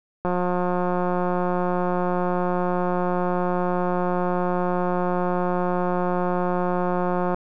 click train, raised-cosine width 1 ms, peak -11 dBFS, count 1271, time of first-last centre 0.25-7.345 s, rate 179 Hz, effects none

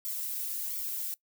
violet noise with flanger, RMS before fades -35 dBFS, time 0.05-1.14 s, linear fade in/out 0 ms, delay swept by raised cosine 0.87 to 2.67 ms, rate 1.4 Hz, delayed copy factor +0.85, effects noise-tail reverb RT60 0.1 s tail -21 dB re dry

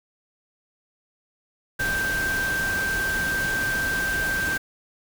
sine tone in noise, 1568 Hz, G6, in tune, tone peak -23 dBFS, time 1.79-4.58 s, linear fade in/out 10 ms, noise pink, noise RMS -31 dBFS, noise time 1.79-4.58 s, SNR +5 dB, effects none

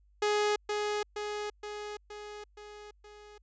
sawtooth tone with echo, 417.8 Hz, G#4, 10 cents sharp, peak -22 dBFS, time 0.22-0.56 s, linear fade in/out 5 ms, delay 470 ms, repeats 6, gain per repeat -4 dB, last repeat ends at 3.38 s, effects added 50 Hz sine -61 dBFS peak until 3.42 s + resampled to 16000 Hz

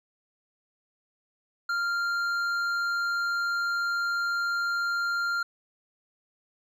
sine tone with hard clipping, 1393 Hz, F6, 5 cents flat, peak -27 dBFS, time 1.69-5.43 s, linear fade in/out 5 ms, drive 7 dB, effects none

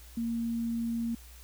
sine tone, 231.5 Hz, A#3, 12 cents flat, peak -29 dBFS, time 0.17-1.15 s, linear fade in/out 5 ms, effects added 60 Hz sine -49 dBFS peak until 1.43 s + white hiss -55 dBFS RMS until 1.43 s

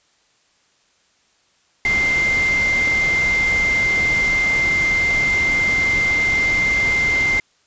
sine tone in noise, 2093 Hz, C7, in tune, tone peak -15 dBFS, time 1.85-7.4 s, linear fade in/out 2 ms, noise pink, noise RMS -27 dBFS, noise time 1.85-7.4 s, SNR +9 dB, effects white hiss -60 dBFS RMS until 7.66 s + resampled to 16000 Hz

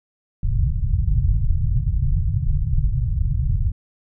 pink low-pass noise, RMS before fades -19 dBFS, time 0.43-3.72 s, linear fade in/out 5 ms, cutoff 140 Hz, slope 48 dB/octave, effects none

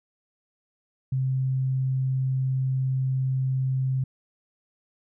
sine tone, 131.4 Hz, C3, 8 cents sharp, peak -22 dBFS, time 1.12-4.04 s, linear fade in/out 5 ms, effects none

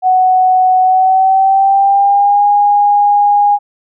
sine tone with pitch glide, 743 to 819.7 Hz, F#5 to G#5, +7 to -23 cents, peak -6 dBFS, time 0.02-3.59 s, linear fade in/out 50 ms, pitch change +170 cents, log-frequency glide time 0.81-2.45 s, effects none

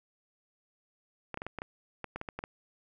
clicks, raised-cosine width 0.5 ms, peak -22 dBFS, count 12, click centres 1.343 / 1.374 / 1.419 / 1.466 / 1.587 / 1.619 / 2.043 / 2.16 / 2.214 / 2.288 / 2.39 / 2.439 s, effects none

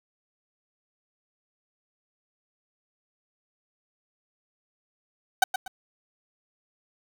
30% pulse tone with echo, 759 Hz, F#5, 44 cents sharp, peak -12 dBFS, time 5.42-5.44 s, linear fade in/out 5 ms, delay 120 ms, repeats 2, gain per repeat -10 dB, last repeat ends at 5.68 s, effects 8-bit

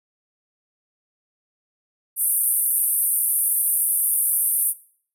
pink band-pass noise, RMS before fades -21 dBFS, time 2.16-4.74 s, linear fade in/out 50 ms, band 9100 to 14000 Hz, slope 96 dB/octave, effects noise-tail reverb RT60 0.5 s tail -18 dB re dry

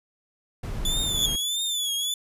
brown noise, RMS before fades -30 dBFS, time 0.63-1.36 s, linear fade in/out 5 ms
sawtooth tone with vibrato, 3461 Hz, A7, 29 cents flat, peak -22 dBFS, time 0.85-2.14 s, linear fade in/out 2 ms, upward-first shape triangle, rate 1.6 Hz, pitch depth 110 cents each way
35% pulse tone with exponential growth, 3500 Hz, A7, 10 cents flat, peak -16 dBFS, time 0.99-1.26 s, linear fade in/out 5 ms, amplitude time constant 57 ms
effects resampled to 32000 Hz

